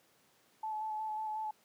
sine tone with vibrato, 865 Hz, A5, 30 cents flat, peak -35 dBFS, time 0.63-1.51 s, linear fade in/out 5 ms, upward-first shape square, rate 5.5 Hz, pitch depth 15 cents each way, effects pink hiss -68 dBFS RMS until 1.64 s + high-pass 200 Hz 12 dB/octave

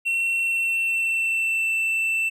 triangle tone with pitch glide, 2716 to 2669 Hz, F7 to E7, -49 to +21 cents, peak -19 dBFS, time 0.05-2.3 s, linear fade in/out 20 ms, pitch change -30 cents, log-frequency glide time 0.35-1.73 s, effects none

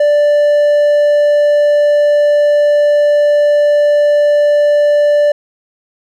triangle tone, 587.3 Hz, D5, in tune, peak -5 dBFS, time 0-5.32 s, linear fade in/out 5 ms, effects none

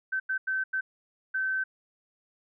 sine tone bursts at uneven times, 1539 Hz, G6, 32 cents flat, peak -26 dBFS, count 5, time 0.12-0.2 / 0.29-0.38 / 0.47-0.64 / 0.73-0.81 / 1.34-1.64 s, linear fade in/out 10 ms, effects none

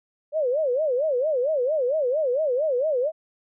sine tone with vibrato, 556 Hz, C#5, 5 cents sharp, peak -20 dBFS, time 0.32-3.12 s, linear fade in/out 50 ms, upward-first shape sine, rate 4.4 Hz, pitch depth 240 cents each way, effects none

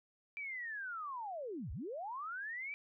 sine linear two-way sweep, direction down then up, 2349 to 51.91 to 2349 Hz, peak -40 dBFS, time 0.37-2.74 s, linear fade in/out 0 ms, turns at 1.72 s, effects none

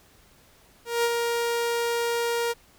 sawtooth tone with ADSR envelope, 469.9 Hz, A#4, 14 cents sharp, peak -16 dBFS, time 0.85-2.54 s, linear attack 190 ms, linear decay 46 ms, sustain -4 dB, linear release 29 ms, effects pink hiss -57 dBFS RMS until 2.78 s

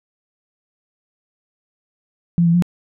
sine tone with pitch steps, 171.3 / 168.4 / 175.4 Hz, F3 / E3 / F3, -33 / +37 / +8 cents, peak -11 dBFS, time 2.38-2.623 s, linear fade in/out 0 ms, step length 81 ms, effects none

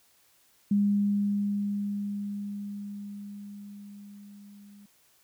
sine tone with level ramp, 203.1 Hz, G#3, 38 cents flat, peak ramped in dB -20 to -49 dBFS, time 0.71-4.86 s, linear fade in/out 5 ms, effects white hiss -64 dBFS RMS until 5.23 s

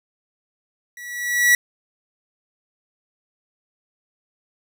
45% pulse tone with level ramp, 1939 Hz, B6, 32 cents flat, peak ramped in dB -36 to -10 dBFS, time 0.97-1.55 s, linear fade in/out 2 ms, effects none

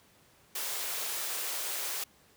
white high-pass noise, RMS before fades -35 dBFS, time 0.55-2.04 s, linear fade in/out 5 ms, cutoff 350 Hz, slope 48 dB/octave, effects pink hiss -62 dBFS RMS until 2.36 s + high-pass 80 Hz 12 dB/octave

